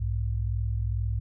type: tone pair together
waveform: sine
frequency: 62.08 / 104.4 Hz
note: B1 / G#2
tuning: +10 / +10 cents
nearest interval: major sixth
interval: 900 cents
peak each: -28 dBFS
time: 0-1.2 s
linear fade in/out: 10 ms
effects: none